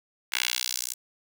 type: tone with high-pass filter sweep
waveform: 10% pulse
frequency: 61.74 Hz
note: B1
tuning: in tune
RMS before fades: -30 dBFS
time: 0.32-0.94 s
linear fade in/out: 10 ms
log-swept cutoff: 2100 to 7500 Hz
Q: 1.3
effects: none